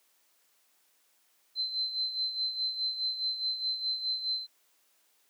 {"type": "tone with tremolo", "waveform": "sine", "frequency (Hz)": 4079, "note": "C8", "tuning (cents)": -45, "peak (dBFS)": -27, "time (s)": [1.55, 4.47], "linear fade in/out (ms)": 50, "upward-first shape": "sine", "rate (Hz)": 4.8, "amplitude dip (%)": 65, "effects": ["white hiss -69 dBFS RMS until 5.29 s", "high-pass 300 Hz 12 dB/octave"]}